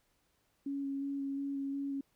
sine tone with vibrato, 277.2 Hz, C#4, in tune, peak -34 dBFS, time 0.66-2.01 s, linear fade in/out 5 ms, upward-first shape square, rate 2.8 Hz, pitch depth 11 cents each way, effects pink hiss -75 dBFS RMS until 2.15 s

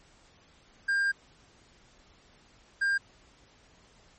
triangle tone bursts at uneven times, 1600 Hz, G6, 35 cents sharp, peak -22 dBFS, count 2, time 0.88-1.12 / 2.81-2.98 s, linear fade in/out 10 ms, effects pink hiss -60 dBFS RMS until 4.18 s + MP3 32 kbps

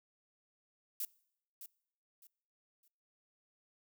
violet noise with echo, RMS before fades -38 dBFS, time 1-1.05 s, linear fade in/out 2 ms, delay 610 ms, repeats 3, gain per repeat -11 dB, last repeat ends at 2.88 s, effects noise-tail reverb RT60 0.7 s tail -24 dB re dry

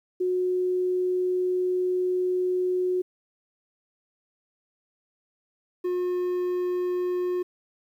sine / triangle tone pair in turn, 365 / 359.6 Hz, F#4 / F#4, -24 / -49 cents, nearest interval unison, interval 25 cents, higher first, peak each -22 dBFS, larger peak neither, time 0.2-3.02 / 5.84-7.43 s, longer first, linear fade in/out 10 ms, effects 10-bit

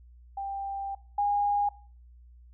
sine tone pair in turn, 790 / 816.9 Hz, G5 / G#5, +13 / -29 cents, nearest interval minor second, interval 58 cents, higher second, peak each -31 / -23 dBFS, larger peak second, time 0.37-0.95 / 1.18-1.69 s, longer first, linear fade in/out 5 ms, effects noise-tail reverb RT60 0.4 s tail -19 dB re dry + added 60 Hz sine -50 dBFS peak until 2.53 s

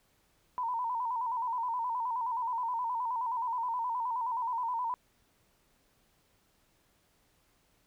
sine tone with vibrato, 957 Hz, A#5, 45 cents sharp, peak -30 dBFS, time 0.58-4.94 s, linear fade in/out 0 ms, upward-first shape square, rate 9.5 Hz, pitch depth 73 cents each way, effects pink hiss -70 dBFS RMS until 7.86 s

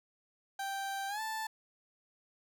30% pulse tone with pitch glide, 784 to 880 Hz, G5 to A5, 0 to 0 cents, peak -33 dBFS, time 0.59-1.47 s, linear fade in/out 5 ms, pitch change +200 cents, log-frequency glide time 1.08-1.21 s, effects none

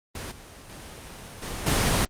pink noise with level steps, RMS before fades -35 / -45 / -41 / -33 / -22 dBFS, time 0.15-2.05 s, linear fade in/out 2 ms, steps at 0.31 / 0.69 / 1.42 / 1.66 s, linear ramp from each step 10 ms, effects low-pass 11000 Hz 12 dB/octave + Opus 24 kbps

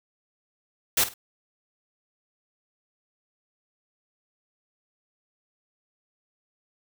white noise with echo, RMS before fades -21 dBFS, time 0.97-1.04 s, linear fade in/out 5 ms, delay 50 ms, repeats 2, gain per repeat -13 dB, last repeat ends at 1.14 s, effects none

